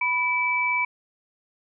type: tone pair together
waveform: sine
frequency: 987.8 / 2308 Hz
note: B5 / D7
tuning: 0 / -31 cents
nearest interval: octave + minor third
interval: 1469 cents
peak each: -26 / -22 dBFS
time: 0.01-0.85 s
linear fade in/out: 5 ms
effects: none